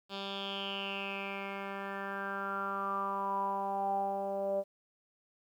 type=tone with low-pass filter sweep; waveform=10% pulse; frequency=197 Hz; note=G3; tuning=9 cents sharp; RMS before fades=-36 dBFS; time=0.09-4.64 s; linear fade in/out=50 ms; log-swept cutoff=3900 to 590 Hz; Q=7.8; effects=11-bit